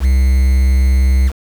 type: tone with quantisation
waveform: triangle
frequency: 65.5 Hz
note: C2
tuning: 2 cents sharp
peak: -6 dBFS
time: 0-1.32 s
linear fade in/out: 50 ms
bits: 5
effects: none